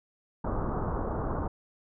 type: low-pass noise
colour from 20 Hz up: pink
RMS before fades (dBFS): -31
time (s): 0.44-1.48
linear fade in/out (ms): 5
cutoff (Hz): 1300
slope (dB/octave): 48
effects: none